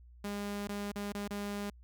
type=tone with dropouts; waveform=sawtooth; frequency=203.5 Hz; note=G#3; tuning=35 cents flat; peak=-32 dBFS; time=0.24-1.7 s; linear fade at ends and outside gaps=5 ms; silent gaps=0.674-0.69 / 0.918-0.957 / 1.123-1.147 / 1.278-1.306 s; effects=added 60 Hz sine -53 dBFS peak until 1.83 s